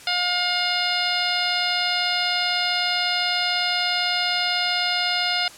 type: harmonic tone with a mistuned harmonic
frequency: 714 Hz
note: F5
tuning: 38 cents sharp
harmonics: 1 / 2 / 3 / 4 / 5 / 6 / 7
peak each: -28 / -28 / -28 / -28 / -28 / -28 / -28 dBFS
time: 0.07-5.48 s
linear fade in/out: 2 ms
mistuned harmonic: 6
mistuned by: -32 cents
effects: white hiss -43 dBFS RMS until 5.57 s + low-pass 9000 Hz 12 dB/octave